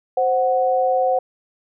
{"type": "tone pair together", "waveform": "sine", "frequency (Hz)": [522.4, 740], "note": ["C5", "F#5"], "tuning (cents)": [-3, 0], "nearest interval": "tritone", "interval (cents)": 603, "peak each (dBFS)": -18, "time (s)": [0.17, 1.19], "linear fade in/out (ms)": 5, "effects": []}